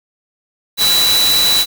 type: tone in noise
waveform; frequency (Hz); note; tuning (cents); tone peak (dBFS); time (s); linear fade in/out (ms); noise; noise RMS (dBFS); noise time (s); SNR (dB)
sine; 3951; B7; 0; -11; 0.77-1.66; 50; white; -17; 0.77-1.66; +3
effects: none